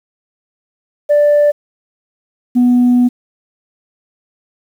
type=tone pair in turn; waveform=sine; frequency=587.3 / 245.9 Hz; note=D5 / B3; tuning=0 / -7 cents; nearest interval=octave + minor third; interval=1507 cents; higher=first; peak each=-5 dBFS; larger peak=neither; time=1.09-1.52 / 2.55-3.09 s; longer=second; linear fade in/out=20 ms; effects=tanh soft clip ceiling -5 dBFS + 7-bit